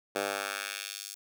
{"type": "tone with high-pass filter sweep", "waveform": "10% pulse", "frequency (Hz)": 100, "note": "G2", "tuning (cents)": 35, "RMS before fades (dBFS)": -36, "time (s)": [0.15, 1.15], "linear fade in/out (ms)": 10, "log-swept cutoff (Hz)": [480, 6300], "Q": 0.98, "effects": []}